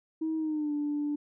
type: tone with pitch glide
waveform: sine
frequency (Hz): 318.3 to 293.6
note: D#4 to D4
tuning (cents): +39 to 0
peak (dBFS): -27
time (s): 0.21-1.16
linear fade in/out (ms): 10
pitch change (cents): -139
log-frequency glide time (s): 0.37-0.73
effects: tanh soft clip ceiling -24 dBFS